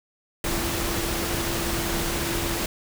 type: tone in noise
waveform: sine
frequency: 338.5 Hz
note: E4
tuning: 46 cents sharp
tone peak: -32 dBFS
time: 0.44-2.66 s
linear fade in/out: 2 ms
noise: pink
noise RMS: -27 dBFS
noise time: 0.44-2.66 s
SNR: -8 dB
effects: none